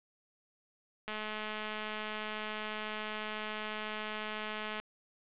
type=click train; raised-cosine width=0.3 ms; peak=-23 dBFS; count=797; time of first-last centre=1.08-4.8 s; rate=214 Hz; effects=resampled to 8000 Hz + 9-bit